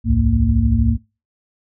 sine tone cluster, 62.4 / 75.4 / 106 / 229.2 Hz, B1 / D2 / G#2 / A#3, +19 / +46 / +36 / -29 cents, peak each -18 dBFS, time 0.04-0.98 s, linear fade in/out 50 ms, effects noise-tail reverb RT60 0.3 s tail -24 dB re dry

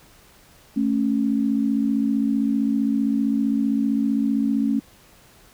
sine tone pair together, 220 / 275.4 Hz, A3 / C#4, 0 / -11 cents, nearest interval major third, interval 389 cents, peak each -21 dBFS, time 0.76-4.8 s, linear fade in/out 10 ms, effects pink hiss -52 dBFS RMS until 5.53 s

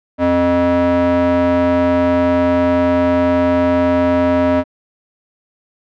square ring-modulated tone, 174.61 Hz, F3, in tune, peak -9 dBFS, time 0.18-4.64 s, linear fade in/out 50 ms, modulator 439 Hz, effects low-pass 2000 Hz 12 dB/octave

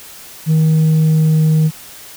sine tone with pitch glide, 158.1 to 156.74 Hz, D#3 to D#3, +28 to +13 cents, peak -6 dBFS, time 0.46-1.71 s, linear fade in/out 50 ms, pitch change -15 cents, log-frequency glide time 0.69-1.46 s, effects tanh soft clip ceiling -8 dBFS + white hiss -36 dBFS RMS until 2.16 s

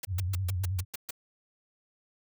white noise bursts, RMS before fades -36 dBFS, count 8, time 0.03-1.108 s, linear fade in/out 5 ms, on 21 ms, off 130 ms
sine tone with vibrato, 92.5 Hz, F#2, in tune, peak -28 dBFS, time 0.07-0.85 s, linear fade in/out 50 ms, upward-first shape square, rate 9.4 Hz, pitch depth 81 cents each way
effects none

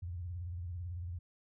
sine tone with vibrato, 87.31 Hz, F2, in tune, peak -38 dBFS, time 0.02-1.19 s, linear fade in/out 10 ms, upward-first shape sine, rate 18 Hz, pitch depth 130 cents each way, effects none

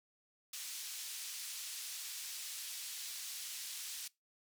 pink band-pass noise, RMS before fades -45 dBFS, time 0.53-4.08 s, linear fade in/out 5 ms, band 3800 to 14000 Hz, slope 12 dB/octave, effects noise-tail reverb RT60 0.2 s tail -22 dB re dry

